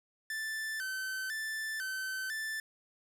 45% pulse tone with vibrato, 1644 Hz, G#6, 18 cents flat, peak -35 dBFS, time 0.3-2.6 s, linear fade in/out 2 ms, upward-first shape square, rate 1 Hz, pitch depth 120 cents each way, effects none

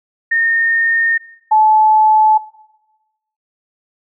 sine tone pair in turn, 1832 / 864.6 Hz, A#6 / A5, -31 / -31 cents, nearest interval octave + minor second, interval 1300 cents, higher first, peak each -11 / -7 dBFS, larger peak second, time 0.31-1.18 / 1.51-2.38 s, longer neither, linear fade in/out 10 ms, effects noise-tail reverb RT60 1.0 s tail -19 dB re dry

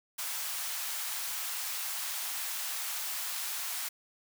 white high-pass noise, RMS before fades -36 dBFS, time 0.18-3.89 s, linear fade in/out 10 ms, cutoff 740 Hz, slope 24 dB/octave, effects none

